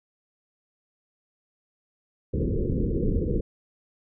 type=low-pass noise; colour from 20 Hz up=pink; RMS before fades=-25 dBFS; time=2.33-3.41 s; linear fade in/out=10 ms; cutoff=510 Hz; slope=96 dB/octave; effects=none